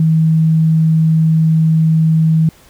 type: tone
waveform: sine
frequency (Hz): 160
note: D#3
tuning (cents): +49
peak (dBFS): -8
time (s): 0-2.49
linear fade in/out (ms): 2
effects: pink hiss -46 dBFS RMS until 2.69 s